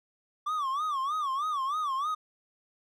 triangle tone with vibrato, 1151 Hz, D6, 35 cents flat, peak -26 dBFS, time 0.46-2.15 s, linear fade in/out 10 ms, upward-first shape sine, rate 3.2 Hz, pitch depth 160 cents each way, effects none

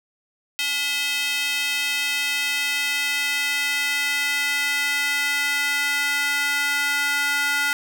square tone with high-pass filter sweep, 286.6 Hz, D4, 42 cents flat, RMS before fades -23 dBFS, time 0.59-7.73 s, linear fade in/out 0 ms, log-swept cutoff 2700 to 1600 Hz, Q 2.4, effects none

